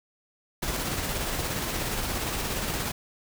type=noise with tremolo; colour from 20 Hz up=pink; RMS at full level=-29 dBFS; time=0.62-2.92 s; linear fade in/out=10 ms; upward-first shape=square; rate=17 Hz; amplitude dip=25%; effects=none